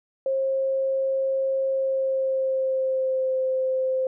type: tone with pitch glide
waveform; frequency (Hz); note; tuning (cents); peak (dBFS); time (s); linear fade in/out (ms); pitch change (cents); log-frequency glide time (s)
sine; 535 to 521.3; C5 to C5; +38 to -6; -21; 0.26-4.07; 2; -44; 1.71-3.36
effects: none